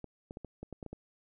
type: clicks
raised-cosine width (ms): 2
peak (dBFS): -29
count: 9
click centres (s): 0.043 / 0.309 / 0.371 / 0.447 / 0.63 / 0.727 / 0.828 / 0.863 / 0.93
effects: none